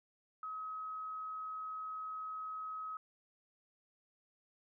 sine tone, 1274 Hz, D#6, 41 cents sharp, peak -40 dBFS, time 0.43-2.97 s, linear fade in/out 2 ms, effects none

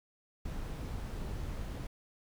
brown noise, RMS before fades -39 dBFS, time 0.45-1.87 s, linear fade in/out 5 ms, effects none

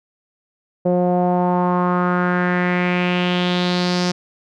sawtooth tone with low-pass filter sweep, 178.7 Hz, F3, 40 cents sharp, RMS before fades -18 dBFS, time 0.85-4.12 s, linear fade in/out 10 ms, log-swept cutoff 560 to 5400 Hz, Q 3.6, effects none

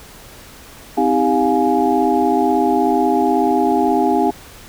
sine tone cluster, 259.1 / 315.4 / 397.5 / 706 / 836 Hz, C4 / D#4 / G4 / F5 / G#5, -17 / +24 / +24 / +19 / +11 cents, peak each -19 dBFS, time 0.97-4.31 s, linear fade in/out 10 ms, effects pink hiss -40 dBFS RMS until 4.68 s

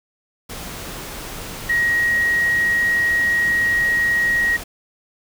sine tone in noise, 1891 Hz, A#6, 24 cents sharp, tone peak -15 dBFS, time 1.69-4.57 s, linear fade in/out 10 ms, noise pink, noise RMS -32 dBFS, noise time 0.49-4.64 s, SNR +14 dB, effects none

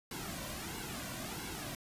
pink noise with flanger, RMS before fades -42 dBFS, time 0.11-1.75 s, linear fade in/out 2 ms, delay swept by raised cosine 1.6 to 2.4 ms, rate 1.5 Hz, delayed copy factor -0.7, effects resampled to 32000 Hz

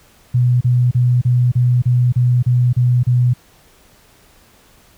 sine tone bursts, 123.47 Hz, B2, in tune, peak -10 dBFS, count 10, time 0.34-3.337 s, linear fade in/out 10 ms, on 270 ms, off 33 ms, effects pink hiss -50 dBFS RMS until 4.97 s

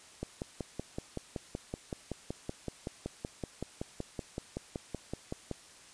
click train, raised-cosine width 2 ms, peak -22 dBFS, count 29, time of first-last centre 0.23-5.513 s, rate 5.3 Hz, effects white hiss -55 dBFS RMS until 5.93 s + resampled to 22050 Hz

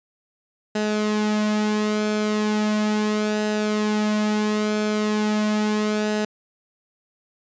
sawtooth tone with flanger, 212.1 Hz, G#3, 37 cents sharp, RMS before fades -22 dBFS, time 0.75-6.25 s, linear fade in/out 5 ms, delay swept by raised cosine 0.88 to 3.68 ms, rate 0.37 Hz, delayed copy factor -0.5, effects resampled to 16000 Hz

